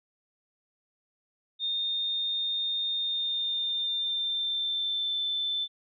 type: tone with pitch glide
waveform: sine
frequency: 3652 to 3532 Hz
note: A#7 to A7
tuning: -36 to +6 cents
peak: -27 dBFS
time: 1.59-5.68 s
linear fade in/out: 50 ms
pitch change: -58 cents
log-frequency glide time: 2.98-5.22 s
effects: none